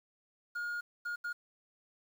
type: tone bursts at uneven times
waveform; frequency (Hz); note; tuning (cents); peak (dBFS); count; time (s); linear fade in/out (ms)
triangle; 1428; F6; +38; -33; 3; 0.55-0.81 / 1.05-1.16 / 1.24-1.33; 10
effects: 10-bit

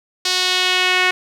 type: tone with band-pass filter sweep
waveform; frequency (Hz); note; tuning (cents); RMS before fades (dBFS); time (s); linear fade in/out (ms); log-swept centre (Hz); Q
sawtooth; 366.9; F#4; -15; -17; 0.25-1.11; 5; 4600 to 2200; 1.9
effects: none

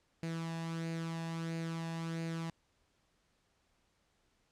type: tone with flanger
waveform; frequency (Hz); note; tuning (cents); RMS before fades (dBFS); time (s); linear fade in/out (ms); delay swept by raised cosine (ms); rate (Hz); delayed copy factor
sawtooth; 164.81; E3; 0; -39; 0.23-2.5; 0; 0.44 to 1.15; 1.5; +0.5
effects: pink hiss -75 dBFS RMS until 4.51 s + low-pass 8000 Hz 12 dB/octave

